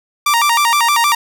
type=tone with vibrato; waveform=sawtooth; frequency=1046.5 Hz; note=C6; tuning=in tune; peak=-7 dBFS; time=0.26-1.15 s; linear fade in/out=5 ms; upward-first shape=square; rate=6.4 Hz; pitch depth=200 cents each way; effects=none